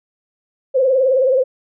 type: tone with vibrato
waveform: sine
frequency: 523.3 Hz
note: C5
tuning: in tune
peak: -11 dBFS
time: 0.74-1.44 s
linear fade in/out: 20 ms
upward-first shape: triangle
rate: 19 Hz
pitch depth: 99 cents each way
effects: none